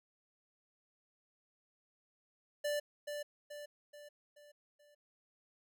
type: tone with echo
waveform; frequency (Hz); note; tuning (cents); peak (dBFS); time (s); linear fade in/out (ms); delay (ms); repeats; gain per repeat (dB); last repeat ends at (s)
square; 587.3; D5; 0; -34; 2.64-2.8; 10; 430; 5; -6; 4.95
effects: none